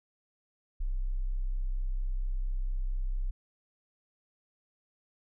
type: tone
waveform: sine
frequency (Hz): 32.18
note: C1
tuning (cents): -28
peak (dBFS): -28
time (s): 0.8-3.31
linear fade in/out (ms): 10
effects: none